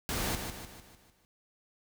pink noise with echo, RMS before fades -33 dBFS, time 0.09-0.35 s, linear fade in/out 0 ms, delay 150 ms, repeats 6, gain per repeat -6 dB, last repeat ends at 1.25 s, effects none

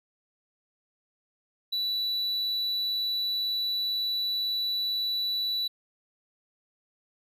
triangle tone, 3951 Hz, B7, in tune, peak -25 dBFS, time 1.72-5.68 s, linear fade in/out 10 ms, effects none

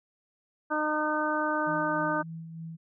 harmonic tone, 304.9 Hz, D#4, 35 cents flat, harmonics 1 / 2 / 3 / 4 / 5, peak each -32 / -32 / -32 / -32 / -32 dBFS, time 0.7-2.23 s, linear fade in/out 20 ms
sine tone with tremolo, 163.5 Hz, E3, 14 cents flat, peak -36 dBFS, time 1.66-2.77 s, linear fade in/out 20 ms, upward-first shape sine, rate 3.3 Hz, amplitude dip 40%
effects none

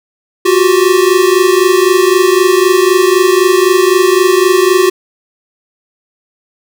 square tone pair together, 357.6 / 381.5 Hz, F4 / G4, +41 / -47 cents, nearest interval minor second, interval 112 cents, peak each -10 dBFS, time 0.45-4.9 s, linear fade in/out 10 ms, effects none

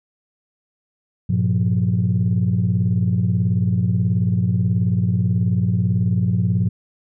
sine tone cluster, 100.5 / 118.9 / 177.6 Hz, G2 / A#2 / F3, +44 / +35 / +29 cents, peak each -19 dBFS, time 1.29-6.69 s, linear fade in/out 10 ms, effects tanh soft clip ceiling -9 dBFS

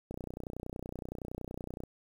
click train, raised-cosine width 2 ms, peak -26 dBFS, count 54, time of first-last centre 0.11-1.836 s, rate 30.7 Hz, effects 9-bit

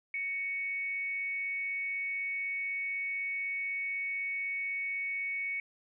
sine tone with frequency modulation, 2226 Hz, C#7, 7 cents sharp, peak -32 dBFS, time 0.14-5.6 s, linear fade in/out 2 ms, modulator 351 Hz, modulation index 0.21, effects none

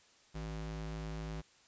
square ring-modulated tone, 107.9 Hz, A2, 33 cents flat, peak -37 dBFS, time 0.34-1.42 s, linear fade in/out 20 ms, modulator 51.9 Hz, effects white hiss -65 dBFS RMS until 1.67 s + resampled to 16000 Hz

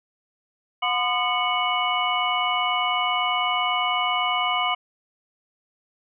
sine tone cluster, 725 / 1020 / 1218 / 2216 / 2950 Hz, F#5 / C6 / D#6 / C#7 / F#7, -35 / -44 / -37 / -1 / -6 cents, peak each -27 dBFS, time 0.82-4.75 s, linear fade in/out 10 ms, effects none

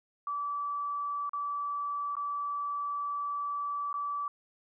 sine tone with dropouts, 1155 Hz, D6, 29 cents flat, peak -31 dBFS, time 0.27-4.28 s, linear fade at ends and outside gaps 2 ms, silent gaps 1.294-1.333 / 2.154-2.167 / 3.929-3.94 s, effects none

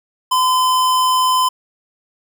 square tone, 1021 Hz, C6, 43 cents flat, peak -13 dBFS, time 0.31-1.49 s, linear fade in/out 10 ms, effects none

